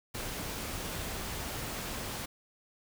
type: noise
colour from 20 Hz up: pink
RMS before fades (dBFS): -38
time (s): 0.14-2.26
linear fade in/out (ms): 10
effects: none